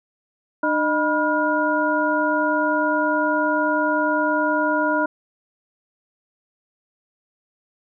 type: tone cluster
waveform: sine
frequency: 301.6 / 615 / 976 / 1424 Hz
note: D4 / D#5 / B5 / F6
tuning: +46 / -20 / -21 / +33 cents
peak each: -23 dBFS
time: 0.63-5.06 s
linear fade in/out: 5 ms
effects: none